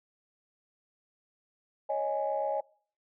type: chord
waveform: sine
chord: C# suspended second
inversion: none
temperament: equal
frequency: 554.4 / 622.3 / 830.6 Hz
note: C#5 / D#5 / G#5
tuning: 0 / 0 / 0 cents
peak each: -32 dBFS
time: 1.89-2.61 s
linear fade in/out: 10 ms
effects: noise-tail reverb RT60 0.5 s tail -24 dB re dry + tanh soft clip ceiling -19 dBFS